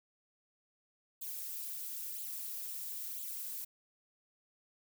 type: noise with flanger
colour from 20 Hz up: violet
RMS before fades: -42 dBFS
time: 1.21-3.65 s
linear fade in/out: 10 ms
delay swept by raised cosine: 0.26 to 5.86 ms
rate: 1 Hz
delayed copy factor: +0.85
effects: none